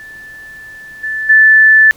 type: tone with level steps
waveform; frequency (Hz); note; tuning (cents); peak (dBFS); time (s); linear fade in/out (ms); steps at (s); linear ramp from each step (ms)
sine; 1752; A6; -8; -30 / -16 / -3; 0-1.91; 0; 1.03 / 1.29; 10
effects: pink hiss -45 dBFS RMS until 1.96 s